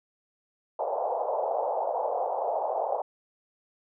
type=band-pass noise; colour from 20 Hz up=pink; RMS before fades=-29 dBFS; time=0.79-3.02 s; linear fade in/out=5 ms; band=510 to 880 Hz; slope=48 dB/octave; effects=none